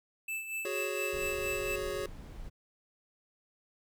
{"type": "tone with tremolo", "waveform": "square", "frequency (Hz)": 2637, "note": "E7", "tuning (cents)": 0, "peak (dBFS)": -34, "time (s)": [0.28, 1.76], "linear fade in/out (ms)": 5, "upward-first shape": "sine", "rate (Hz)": 4.3, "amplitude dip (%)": 60}
{"type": "chord", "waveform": "square", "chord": "F# suspended second", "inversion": "none", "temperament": "just", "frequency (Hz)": [370, 416.2, 555], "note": ["F#4", "G#4", "C#5"], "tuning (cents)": [0, 4, 2], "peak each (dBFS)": -39, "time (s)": [0.65, 2.06], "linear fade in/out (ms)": 2}
{"type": "noise", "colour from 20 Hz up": "brown", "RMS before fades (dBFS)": -45, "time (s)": [1.12, 2.5], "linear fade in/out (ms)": 20}
{"effects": []}